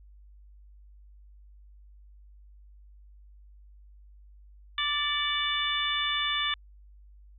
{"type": "harmonic tone with a mistuned harmonic", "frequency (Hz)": 587.3, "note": "D5", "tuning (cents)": 0, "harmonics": [2, 3, 4, 5, 6], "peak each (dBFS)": [-33, -33, -35, -33, -30], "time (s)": [4.78, 6.54], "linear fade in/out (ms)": 2, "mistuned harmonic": 4, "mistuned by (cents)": -38, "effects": ["added 50 Hz sine -50 dBFS peak until 7.38 s"]}